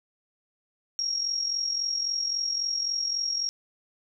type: tone with amplitude modulation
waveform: sine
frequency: 5588 Hz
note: F8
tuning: in tune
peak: -23 dBFS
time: 0.99-3.49 s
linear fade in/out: 0 ms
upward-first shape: sine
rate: 43.7 Hz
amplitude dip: 60%
effects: none